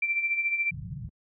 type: tone with tremolo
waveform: sine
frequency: 2349 Hz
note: D7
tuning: in tune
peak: -22 dBFS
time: 0.02-0.71 s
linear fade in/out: 5 ms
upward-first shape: sine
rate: 14 Hz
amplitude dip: 60%
type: low-pass noise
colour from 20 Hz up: pink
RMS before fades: -32 dBFS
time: 0.71-1.09 s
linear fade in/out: 10 ms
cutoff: 180 Hz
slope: 96 dB/octave
effects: high-pass 100 Hz 12 dB/octave